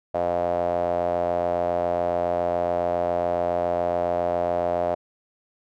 sawtooth tone with band-pass filter, 87.2 Hz, F2, 2 cents flat, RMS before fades -24 dBFS, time 0.14-4.95 s, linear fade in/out 10 ms, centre 640 Hz, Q 6.7, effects none

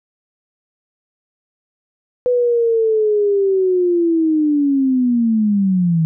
sine linear sweep, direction down, 498.3 to 158.3 Hz, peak -12 dBFS, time 2.26-6.05 s, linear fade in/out 0 ms, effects none

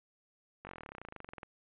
slowing click train, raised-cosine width 0.5 ms, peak -30 dBFS, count 25, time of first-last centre 0.65-1.432 s, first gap 20 ms, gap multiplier 1.04, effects resampled to 8000 Hz

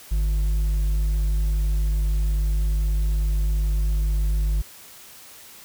sine tone with hard clipping, 51.2 Hz, G#1, 24 cents flat, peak -20 dBFS, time 0.11-4.62 s, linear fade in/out 10 ms, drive 4 dB, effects white hiss -45 dBFS RMS until 5.64 s

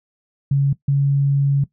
sine tone pair in turn, 139.3 / 139.86 Hz, C#3 / C#3, +9 / +16 cents, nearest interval unison, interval 7 cents, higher second, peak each -13 dBFS, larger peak neither, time 0.51-0.73 / 0.88-1.64 s, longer second, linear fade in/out 5 ms, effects noise-tail reverb RT60 0.1 s tail -17 dB re dry

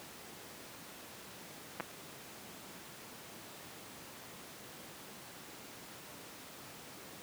clicks, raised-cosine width 0.5 ms, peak -22 dBFS, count 2, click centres 1.8 / 1.806 s, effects pink hiss -50 dBFS RMS until 7.22 s + high-pass 150 Hz 12 dB/octave

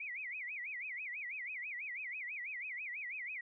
sine tone with vibrato, 2217 Hz, C#7, in tune, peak -40 dBFS, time 0-3.41 s, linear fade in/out 5 ms, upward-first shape sine, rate 6.1 Hz, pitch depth 250 cents each way, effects none

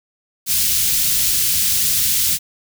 white band-stop noise, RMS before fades -17 dBFS, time 0.46-2.39 s, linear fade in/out 50 ms, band 150 to 3200 Hz, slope 12 dB/octave, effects none

